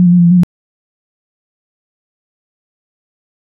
sine tone with pitch steps, 179.8 / 174.1 / 178 / 173.2 / 171.2 / 180.7 / 175.1 Hz, F#3 / F3 / F3 / F3 / F3 / F#3 / F3, -49 / -5 / +33 / -14 / -34 / -41 / +5 cents, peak -4 dBFS, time 0-0.434 s, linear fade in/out 0 ms, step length 62 ms, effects none

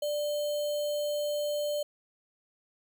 sine tone with sample-and-hold, 590 Hz, D5, 8 cents sharp, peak -28 dBFS, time 0.02-1.83 s, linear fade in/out 5 ms, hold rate 3675 Hz, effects none

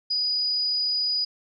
sine tone, 4933 Hz, D#8, 16 cents flat, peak -22 dBFS, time 0.1-1.25 s, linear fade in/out 10 ms, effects none

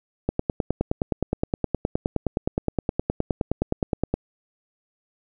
click train, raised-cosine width 2 ms, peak -8 dBFS, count 38, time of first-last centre 0.29-4.14 s, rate 9.61 Hz, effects none

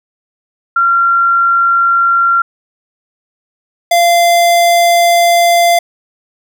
sine / square tone pair in turn, 1375 / 689.5 Hz, F6 / F5, -27 / -22 cents, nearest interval octave, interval 1195 cents, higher first, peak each -7 dBFS, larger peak neither, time 0.76-2.42 / 3.91-5.79 s, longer second, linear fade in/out 5 ms, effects none

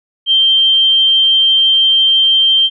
sine tone, 3147 Hz, G7, 6 cents sharp, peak -7 dBFS, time 0.26-2.7 s, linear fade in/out 50 ms, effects none

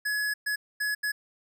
square tone bursts at uneven times, 1692 Hz, G#6, 32 cents sharp, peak -27 dBFS, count 4, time 0.05-0.34 / 0.46-0.56 / 0.8-0.95 / 1.03-1.12 s, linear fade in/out 10 ms, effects none

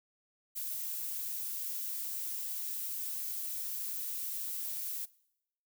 violet noise, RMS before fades -38 dBFS, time 0.55-5.06 s, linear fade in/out 20 ms, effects noise-tail reverb RT60 0.8 s tail -22 dB re dry

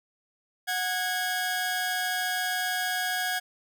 sawtooth tone pair together, 734 / 1647.8 Hz, F#5 / G#6, -14 / -14 cents, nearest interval octave + major second, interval 1400 cents, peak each -27 / -25 dBFS, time 0.67-3.4 s, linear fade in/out 20 ms, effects none

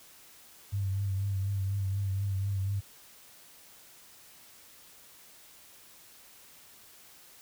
sine tone with vibrato, 98 Hz, G2, in tune, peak -28 dBFS, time 0.72-2.81 s, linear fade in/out 20 ms, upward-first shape triangle, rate 4.1 Hz, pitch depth 50 cents each way, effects white hiss -55 dBFS RMS until 7.41 s

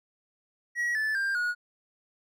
triangle tone with pitch steps, 1914 / 1745 / 1591 / 1450.5 Hz, A#6 / A6 / G6 / F#6, +45 / -15 / +25 / -35 cents, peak -24 dBFS, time 0.75-1.55 s, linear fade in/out 50 ms, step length 200 ms, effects none

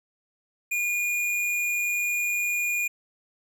sine tone with hard clipping, 2433 Hz, D#7, 39 cents flat, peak -25 dBFS, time 0.71-2.88 s, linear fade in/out 10 ms, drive 16 dB, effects none

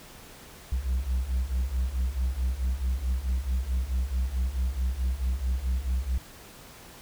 sine beating tone pair, 60.8 / 65.4 Hz, B1 / C2, -26 / 0 cents, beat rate 4.6 Hz, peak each -27 / -25 dBFS, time 0.72-6.18 s, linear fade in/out 5 ms, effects tanh soft clip ceiling -22 dBFS + pink hiss -48 dBFS RMS until 7.01 s

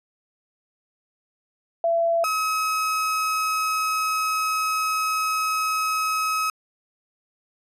sine / 35% pulse tone pair in turn, 672 / 1277.4 Hz, E5 / D#6, +33 / +45 cents, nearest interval major seventh, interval 1112 cents, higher second, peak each -18 / -20 dBFS, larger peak first, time 1.84-2.24 / 2.24-6.5 s, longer second, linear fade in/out 2 ms, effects resampled to 32000 Hz

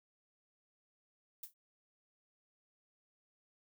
violet noise with exponential decay, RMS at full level -41 dBFS, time 1.43-1.54 s, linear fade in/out 5 ms, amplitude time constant 22 ms, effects none

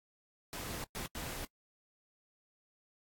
pink noise bursts at uneven times, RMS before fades -42 dBFS, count 3, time 0.53-0.84 / 0.95-1.06 / 1.15-1.45 s, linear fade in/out 0 ms, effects noise-tail reverb RT60 0.1 s tail -25 dB re dry + AAC 64 kbps

